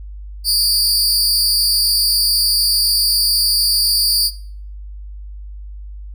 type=tone with amplitude modulation; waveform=sawtooth; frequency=4699 Hz; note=D8; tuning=in tune; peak=-6 dBFS; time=0.44-4.31 s; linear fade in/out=50 ms; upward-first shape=sine; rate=247 Hz; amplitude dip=100%; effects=noise-tail reverb RT60 0.5 s tail -18 dB re dry + added 50 Hz sine -29 dBFS peak until 6.14 s